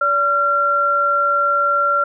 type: tone pair together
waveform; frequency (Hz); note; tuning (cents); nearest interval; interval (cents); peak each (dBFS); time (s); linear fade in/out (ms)
sine; 576 / 1371.6; D5 / F6; -34 / -32; octave + minor third; 1502; -22 / -14; 0.01-2.04; 5
effects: none